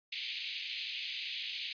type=band-pass noise; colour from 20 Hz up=pink; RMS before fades=-40 dBFS; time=0.12-1.73 s; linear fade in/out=5 ms; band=2300 to 4500 Hz; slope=48 dB/octave; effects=resampled to 11025 Hz